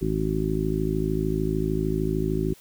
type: harmonic tone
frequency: 53.3 Hz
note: G#1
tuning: 46 cents sharp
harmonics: 1 / 2 / 3 / 4 / 5 / 6 / 7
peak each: -30 / -34 / -28 / -33 / -31 / -31 / -28 dBFS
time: 0.01-2.54 s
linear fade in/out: 10 ms
effects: white hiss -53 dBFS RMS until 2.6 s